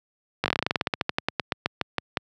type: slowing click train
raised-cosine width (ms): 0.3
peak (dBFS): -6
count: 24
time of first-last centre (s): 0.44-2.172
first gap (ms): 19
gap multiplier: 1.11
effects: high-pass 100 Hz 12 dB/octave